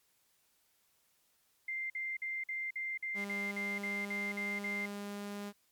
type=tone bursts; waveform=sine; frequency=2093 Hz; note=C7; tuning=in tune; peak=-35 dBFS; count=12; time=1.68-4.859 s; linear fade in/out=5 ms; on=220 ms; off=49 ms
type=tone with pitch glide; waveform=sawtooth; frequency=201.3 to 203.6 Hz; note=G3 to G#3; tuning=+46 to -34 cents; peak=-36 dBFS; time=3.14-5.53 s; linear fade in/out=50 ms; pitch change=+20 cents; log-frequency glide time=3.4-5.41 s
effects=white hiss -73 dBFS RMS until 5.71 s + MP3 96 kbps